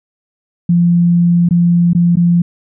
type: tone with dropouts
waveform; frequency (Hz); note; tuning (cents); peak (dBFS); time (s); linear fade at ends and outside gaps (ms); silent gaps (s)
sine; 172.8; F3; -18; -7; 0.69-2.42; 5; 1.489-1.508 / 1.933-1.949 / 2.157-2.169
effects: none